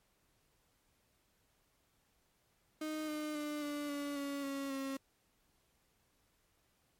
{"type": "tone with pitch steps", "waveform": "35% pulse", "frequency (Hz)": [309.4, 303.6, 297.8, 292.2, 286.7, 281.3, 276, 270.8], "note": ["D#4", "D#4", "D4", "D4", "D4", "C#4", "C#4", "C#4"], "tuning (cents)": [-10, -42, 24, -9, -42, 26, -7, -40], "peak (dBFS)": -36, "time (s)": [2.81, 4.97], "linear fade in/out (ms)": 5, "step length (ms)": 270, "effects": ["pink hiss -75 dBFS RMS until 6.99 s", "MP3 64 kbps"]}